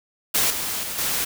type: noise with level steps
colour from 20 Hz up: white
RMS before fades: -20 / -27 / -30 / -24 dBFS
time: 0.34-1.25 s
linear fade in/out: 10 ms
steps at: 0.5 / 0.83 / 0.98 s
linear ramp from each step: 5 ms
effects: none